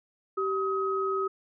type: tone pair together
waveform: sine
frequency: 386.8 / 1266.9 Hz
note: G4 / D#6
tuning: -23 / +31 cents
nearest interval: octave + major sixth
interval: 2054 cents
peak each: -28 / -29 dBFS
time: 0.37-1.28 s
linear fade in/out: 10 ms
effects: none